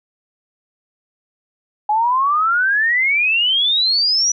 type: exponential sweep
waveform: sine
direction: up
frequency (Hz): 830.6 to 5930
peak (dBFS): -13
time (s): 1.89-4.32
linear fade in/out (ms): 5
effects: none